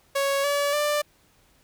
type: tone with pitch steps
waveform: sawtooth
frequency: 554.4 / 572.6 / 591.5 Hz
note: C#5 / D5 / D5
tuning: 0 / -44 / +12 cents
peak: -18 dBFS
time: 0.15-1.02 s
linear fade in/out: 10 ms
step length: 290 ms
effects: pink hiss -61 dBFS RMS until 1.63 s